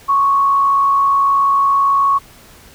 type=tone with frequency modulation; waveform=sine; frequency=1108.7 Hz; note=C#6; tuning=in tune; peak=-10 dBFS; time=0.08-2.19 s; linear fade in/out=20 ms; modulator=58.5 Hz; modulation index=0.33; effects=pink hiss -43 dBFS RMS until 2.74 s